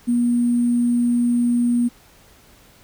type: tone with sample-and-hold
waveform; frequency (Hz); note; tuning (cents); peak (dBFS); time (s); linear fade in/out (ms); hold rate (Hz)
sine; 240.3; B3; -47; -15; 0.07-1.89; 20; 8820
effects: pink hiss -51 dBFS RMS until 2.83 s